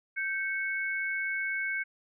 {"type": "tone pair together", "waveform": "sine", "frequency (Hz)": [1561, 2208], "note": ["G6", "C#7"], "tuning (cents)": [-8, -7], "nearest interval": "tritone", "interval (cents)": 601, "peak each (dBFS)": [-32, -32], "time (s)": [0.16, 1.84], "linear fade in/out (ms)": 20, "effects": []}